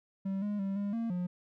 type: tone with pitch steps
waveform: triangle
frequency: 193.6 / 206.7 / 195.1 / 202.1 / 229.8 / 178.6 Hz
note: G3 / G#3 / G3 / G#3 / A#3 / F3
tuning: -21 / -8 / -8 / -47 / -25 / +39 cents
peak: -29 dBFS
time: 0.25-1.27 s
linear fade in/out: 10 ms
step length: 170 ms
effects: none